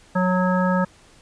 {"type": "harmonic tone", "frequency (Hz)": 183.4, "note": "F#3", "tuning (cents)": -15, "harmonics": [1, 3, 5, 7, 9], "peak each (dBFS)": [-19, -24, -26, -27, -29], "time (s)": [0.15, 0.85], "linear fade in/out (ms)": 10, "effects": ["pink hiss -52 dBFS RMS until 1.21 s", "resampled to 22050 Hz"]}